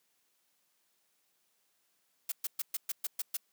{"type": "noise bursts", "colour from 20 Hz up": "blue", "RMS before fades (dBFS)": -34, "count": 8, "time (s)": [2.29, 3.37], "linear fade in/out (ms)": 5, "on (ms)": 30, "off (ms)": 120, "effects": ["white hiss -75 dBFS RMS until 3.52 s", "high-pass 150 Hz 12 dB/octave"]}